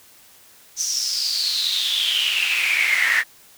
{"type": "noise with high-pass filter sweep", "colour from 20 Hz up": "brown", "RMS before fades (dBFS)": -21, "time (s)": [0.76, 3.24], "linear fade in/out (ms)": 50, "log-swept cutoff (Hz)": [6100, 1800], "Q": 10, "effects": ["white hiss -50 dBFS RMS until 3.57 s"]}